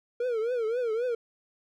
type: tone with vibrato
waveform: triangle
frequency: 468 Hz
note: A#4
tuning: 7 cents sharp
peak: -24 dBFS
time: 0.2-1.15 s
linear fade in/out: 5 ms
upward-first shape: triangle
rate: 3.8 Hz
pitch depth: 160 cents each way
effects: none